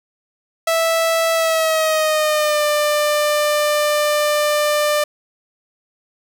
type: tone with pitch glide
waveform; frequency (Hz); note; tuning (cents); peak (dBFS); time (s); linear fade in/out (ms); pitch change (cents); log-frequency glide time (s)
sawtooth; 657 to 595.6; E5 to D5; -6 to +24; -11; 0.67-5.04; 5; -170; 1.34-2.64
effects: none